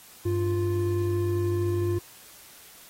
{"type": "tone pair together", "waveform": "triangle", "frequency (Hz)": [98.42, 349.2], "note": ["G2", "F4"], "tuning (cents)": [7, 0], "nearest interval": "octave + minor seventh", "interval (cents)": 2193, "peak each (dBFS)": -24, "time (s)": [0.25, 1.99], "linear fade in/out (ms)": 10, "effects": ["white hiss -50 dBFS RMS until 2.89 s", "AAC 48 kbps"]}